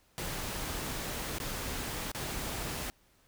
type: noise with dropouts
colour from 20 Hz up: pink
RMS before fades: -37 dBFS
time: 0.18-2.9 s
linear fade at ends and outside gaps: 0 ms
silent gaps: 1.384-1.401 / 2.116-2.148 s
effects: pink hiss -67 dBFS RMS until 3.27 s